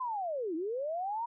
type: linear two-way sweep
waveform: sine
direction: down then up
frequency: 1046.5 to 306.3 to 959 Hz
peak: -32 dBFS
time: 0-1.26 s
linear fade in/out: 10 ms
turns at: 0.55 s
effects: none